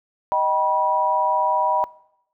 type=chord; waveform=sine; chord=Eb augmented; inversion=none; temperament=just; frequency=622.3 / 777.8 / 972.3 Hz; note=Eb5 / G5 / B5; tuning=0 / -14 / -27 cents; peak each=-24 / -24 / -19 dBFS; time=0.32-1.84 s; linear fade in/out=0 ms; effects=noise-tail reverb RT60 0.8 s tail -22 dB re dry